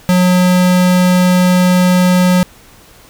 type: tone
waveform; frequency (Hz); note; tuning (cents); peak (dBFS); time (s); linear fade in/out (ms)
square; 181.2; F#3; -36; -8; 0.09-2.43; 0
effects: pink hiss -42 dBFS RMS until 3.09 s